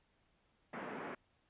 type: band-pass noise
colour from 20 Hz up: pink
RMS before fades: -45 dBFS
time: 0.73-1.15 s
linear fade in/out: 5 ms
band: 200 to 2100 Hz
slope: 24 dB/octave
effects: pink hiss -75 dBFS RMS until 1.49 s + resampled to 8000 Hz